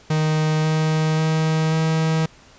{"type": "tone with pitch steps", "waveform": "45% pulse", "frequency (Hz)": [155.56, 156.91, 158.28, 159.66], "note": ["D#3", "D#3", "D#3", "D#3"], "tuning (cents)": [0, 15, 30, 45], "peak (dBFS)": -17, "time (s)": [0.1, 2.26], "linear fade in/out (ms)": 5, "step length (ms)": 540, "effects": ["pink hiss -49 dBFS RMS until 2.58 s", "resampled to 16000 Hz"]}